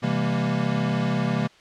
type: chord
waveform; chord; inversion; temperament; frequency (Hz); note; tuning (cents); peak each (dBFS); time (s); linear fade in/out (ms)
square; C dominant seventh; none; equal with one note detuned; 130.81 / 164.81 / 200.5 / 233.1; C3 / E3 / G3 / Bb3; 0 / 0 / +39 / 0; -28; 0.02-1.48; 20
effects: white hiss -53 dBFS RMS until 1.6 s + low-pass 4000 Hz 12 dB/octave